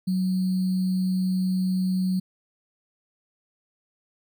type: tone with sample-and-hold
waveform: sine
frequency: 185.6 Hz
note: F#3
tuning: 6 cents sharp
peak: -21 dBFS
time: 0.07-2.2 s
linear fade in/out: 10 ms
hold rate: 4410 Hz
effects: none